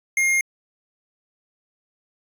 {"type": "tone with hard clipping", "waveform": "sine", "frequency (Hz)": 2130, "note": "C7", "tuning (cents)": 30, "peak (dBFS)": -18, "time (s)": [0.17, 0.41], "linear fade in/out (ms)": 2, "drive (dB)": 17, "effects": ["resampled to 32000 Hz"]}